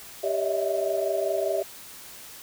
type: tone cluster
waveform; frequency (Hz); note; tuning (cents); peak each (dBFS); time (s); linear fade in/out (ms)
sine; 392.7 / 570 / 635 / 660; G4 / C#5 / D#5 / E5; +3 / +48 / +35 / +2; -29; 0.23-1.63; 10
effects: white hiss -44 dBFS RMS until 2.42 s